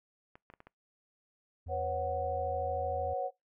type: clicks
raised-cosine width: 0.5 ms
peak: -36 dBFS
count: 5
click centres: 0.355 / 0.501 / 0.538 / 0.604 / 0.67 s
type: tone with vibrato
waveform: triangle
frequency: 84 Hz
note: E2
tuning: 33 cents sharp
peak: -38 dBFS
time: 1.66-3.14 s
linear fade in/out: 10 ms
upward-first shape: sine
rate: 13 Hz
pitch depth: 25 cents each way
type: chord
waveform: sine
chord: B suspended second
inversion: none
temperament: equal with one note detuned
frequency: 493.9 / 547 / 740 Hz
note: B4 / C#5 / F#5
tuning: 0 / -23 / 0 cents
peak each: -39 / -35 / -34 dBFS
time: 1.68-3.31 s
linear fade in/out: 50 ms
effects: noise-tail reverb RT60 0.2 s tail -25 dB re dry